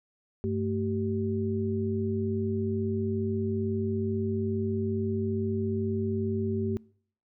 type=tone cluster; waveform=sine; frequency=99 / 221.3 / 384.9 Hz; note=G2 / A3 / G4; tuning=+18 / +10 / -32 cents; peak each=-31 dBFS; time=0.44-6.77 s; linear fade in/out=0 ms; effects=noise-tail reverb RT60 0.6 s tail -25 dB re dry